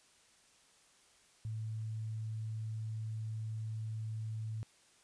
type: tone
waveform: sine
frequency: 110 Hz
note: A2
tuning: in tune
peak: -37 dBFS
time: 1.45-4.63 s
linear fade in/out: 0 ms
effects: white hiss -66 dBFS RMS until 5.03 s + resampled to 22050 Hz